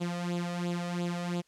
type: tone with flanger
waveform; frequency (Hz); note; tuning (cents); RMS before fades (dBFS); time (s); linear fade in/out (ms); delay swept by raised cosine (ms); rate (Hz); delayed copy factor
sawtooth; 174.61; F3; 0; -33; 0-1.42; 20; 0.26 to 1.66; 2.9; +0.7
effects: white hiss -69 dBFS RMS until 1.47 s + low-pass 8000 Hz 12 dB/octave